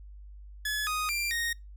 sawtooth tone with pitch steps, 1706 / 1245 / 2371 / 1862 Hz, G#6 / D#6 / D7 / A#6, +46 / +1 / +16 / -2 cents, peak -25 dBFS, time 0.65-1.53 s, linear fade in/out 5 ms, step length 220 ms, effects noise-tail reverb RT60 0.2 s tail -26 dB re dry + added 50 Hz sine -44 dBFS peak until 1.76 s

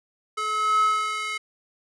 square tone with high-pass filter sweep, 429.2 Hz, A4, 43 cents flat, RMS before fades -24 dBFS, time 0.37-1.38 s, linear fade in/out 10 ms, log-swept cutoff 990 to 1800 Hz, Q 7.1, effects resampled to 24000 Hz

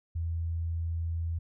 sine tone, 83.1 Hz, E2, 15 cents sharp, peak -29 dBFS, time 0.15-1.39 s, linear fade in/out 10 ms, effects none

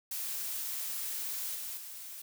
blue noise with level steps, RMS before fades -37 / -40 / -45 dBFS, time 0.11-2.22 s, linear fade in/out 5 ms, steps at 1.55 / 1.77 s, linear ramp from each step 2 ms, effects none

